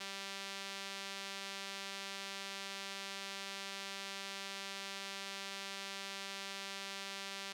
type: tone with band-pass filter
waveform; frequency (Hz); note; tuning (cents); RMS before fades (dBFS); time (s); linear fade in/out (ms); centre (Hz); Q
sawtooth; 196.1; G3; +1; -45; 0-7.53; 10; 3800; 0.97
effects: none